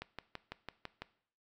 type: click train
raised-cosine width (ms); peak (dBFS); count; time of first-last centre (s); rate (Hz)
0.3; -25; 7; 0.02-1.02; 6
effects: noise-tail reverb RT60 0.6 s tail -18 dB re dry